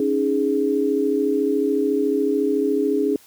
sine chord, C# suspended second, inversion none, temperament equal, 277.2 / 311.1 / 415.3 Hz, C#4 / D#4 / G#4, 0 / 0 / 0 cents, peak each -22 / -24 / -20 dBFS, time 0-3.16 s, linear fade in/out 2 ms, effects white hiss -51 dBFS RMS until 3.26 s + high-pass 60 Hz 12 dB/octave

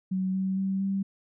sine tone with pitch steps, 187.8 / 190.2 / 192.63 / 195.1 Hz, F#3 / F#3 / G3 / G3, +26 / +48 / -30 / -8 cents, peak -25 dBFS, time 0.11-1.03 s, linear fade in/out 10 ms, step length 230 ms, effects none

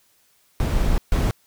brown noise bursts at uneven times, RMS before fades -19 dBFS, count 2, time 0.6-0.98 / 1.12-1.31 s, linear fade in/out 0 ms, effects white hiss -61 dBFS RMS until 1.46 s

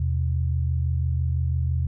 sine tone pair together, 80.83 / 126.8 Hz, E2 / B2, -33 / +46 cents, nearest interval minor sixth, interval 779 cents, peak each -22 / -26 dBFS, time 0-1.87 s, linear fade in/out 5 ms, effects none

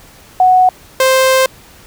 sine / sawtooth tone pair in turn, 739 / 523.8 Hz, F#5 / C5, -2 / +2 cents, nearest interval tritone, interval 596 cents, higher first, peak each -5 / -4 dBFS, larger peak second, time 0.4-0.69 / 1-1.46 s, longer second, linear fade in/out 2 ms, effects pink hiss -41 dBFS RMS until 1.86 s

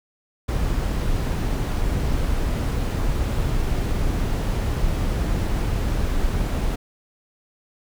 brown noise, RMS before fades -22 dBFS, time 0.48-6.76 s, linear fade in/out 10 ms, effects none

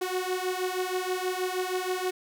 sawtooth beating tone pair, 365.2 / 371.5 Hz, F#4 / F#4, -23 / +7 cents, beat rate 6.3 Hz, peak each -27 dBFS, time 0.01-2.11 s, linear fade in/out 10 ms, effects none

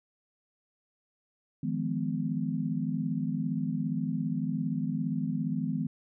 sine chord, F half-diminished seventh, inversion third, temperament just, 157.15 / 174.61 / 209.5 / 251.4 Hz, Eb3 / F3 / Ab3 / Cb4, +18 / 0 / +15 / +31 cents, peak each -33 / -35 / -34 / -33 dBFS, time 1.63-5.87 s, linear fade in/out 5 ms, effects none

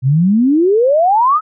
sine exponential sweep, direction up, 123.47 to 1313 Hz, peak -8 dBFS, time 0.02-1.41 s, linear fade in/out 50 ms, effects none

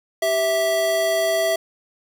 square tone pair together, 390 / 655.9 Hz, G4 / E5, -9 / -9 cents, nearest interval major sixth, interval 900 cents, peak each -28 / -19 dBFS, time 0.22-1.56 s, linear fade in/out 5 ms, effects 8-bit

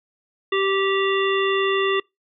harmonic tone with a mistuned harmonic, 389.6 Hz, G4, 11 cents flat, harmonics 1 / 3 / 5 / 7 / 9, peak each -20 / -25 / -27 / -28 / -30 dBFS, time 0.52-2 s, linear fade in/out 5 ms, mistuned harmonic 7, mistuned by +27 cents, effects noise-tail reverb RT60 0.2 s tail -26 dB re dry

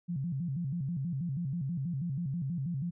sine tone with vibrato, 153.1 Hz, D#3, 28 cents flat, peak -31 dBFS, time 0.08-2.91 s, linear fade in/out 20 ms, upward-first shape square, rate 6.2 Hz, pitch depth 220 cents each way, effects none

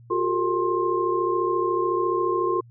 sine tone cluster, 357.1 / 391.2 / 452.7 / 1058 Hz, F4 / G4 / A4 / C6, +39 / -4 / +49 / +19 cents, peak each -24 / -29 / -28 / -25 dBFS, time 0.1-2.61 s, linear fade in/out 10 ms, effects added 118 Hz sine -46 dBFS peak until 2.7 s

